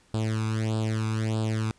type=tone with flanger; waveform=sawtooth; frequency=110 Hz; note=A2; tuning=in tune; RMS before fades=-27 dBFS; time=0.14-1.71 s; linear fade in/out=0 ms; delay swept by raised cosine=0.24 to 0.82 ms; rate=1.6 Hz; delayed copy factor=+0.85; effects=pink hiss -61 dBFS RMS until 1.78 s + resampled to 22050 Hz